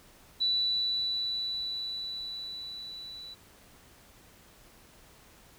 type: tone with level ramp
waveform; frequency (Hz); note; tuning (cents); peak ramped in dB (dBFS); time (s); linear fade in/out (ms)
sine; 3959; B7; +3; -24 to -42; 0.4-3.35; 20
effects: pink hiss -57 dBFS RMS until 5.58 s